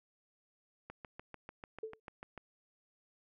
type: click train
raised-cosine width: 0.5 ms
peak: -31 dBFS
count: 11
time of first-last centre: 0.9-2.377 s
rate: 6.77 Hz
type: tone with exponential decay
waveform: sine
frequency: 440 Hz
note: A4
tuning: in tune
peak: -35 dBFS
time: 1.83-2 s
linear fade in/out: 5 ms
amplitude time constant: 36 ms
effects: none